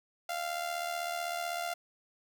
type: tone with amplitude modulation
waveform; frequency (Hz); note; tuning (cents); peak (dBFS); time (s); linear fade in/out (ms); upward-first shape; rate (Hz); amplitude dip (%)
sawtooth; 694; F5; -11; -27; 0.29-1.74; 5; sine; 75.9; 60
effects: none